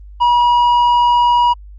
sine tone with tanh clipping, 964 Hz, B5, 42 cents flat, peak -10 dBFS, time 0.2-1.54 s, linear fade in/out 20 ms, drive 6 dB, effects added 50 Hz sine -33 dBFS peak until 1.78 s + Opus 32 kbps

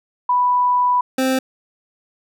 sine / 25% pulse tone pair in turn, 988 / 261.7 Hz, B5 / C4, 0 / 0 cents, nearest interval octave + major seventh, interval 2300 cents, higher first, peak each -13 / -12 dBFS, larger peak second, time 0.29-1.01 / 1.18-1.39 s, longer first, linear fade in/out 5 ms, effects none

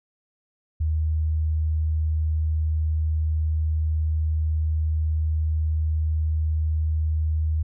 sine tone, 78.2 Hz, D#2, 9 cents sharp, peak -20 dBFS, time 0.8-7.63 s, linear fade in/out 10 ms, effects none

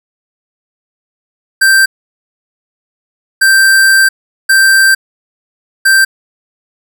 square tone bursts at uneven times, 1568 Hz, G6, in tune, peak -5 dBFS, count 4, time 1.61-1.86 / 3.41-4.09 / 4.49-4.95 / 5.85-6.05 s, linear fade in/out 10 ms, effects none

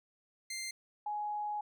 15% pulse / sine tone pair in turn, 2093 / 836.4 Hz, C7 / G#5, 0 / +12 cents, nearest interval octave + major third, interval 1588 cents, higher first, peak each -32 / -34 dBFS, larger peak first, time 0.5-0.71 / 1.06-1.61 s, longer second, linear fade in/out 5 ms, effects none

